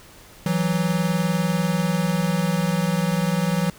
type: tone pair together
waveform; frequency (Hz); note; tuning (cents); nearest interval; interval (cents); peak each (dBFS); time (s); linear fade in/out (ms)
square; 164.64 / 184.8; E3 / F#3; -2 / -2; major second; 200; -23; 0.46-3.7; 2
effects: pink hiss -47 dBFS RMS until 3.78 s